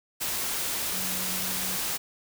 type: tone in noise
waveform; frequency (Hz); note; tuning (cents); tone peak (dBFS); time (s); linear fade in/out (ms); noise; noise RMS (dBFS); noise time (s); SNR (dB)
sine; 186.1; F#3; +10; -39; 0.93-1.78; 20; white; -30; 0.2-1.98; -12
effects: none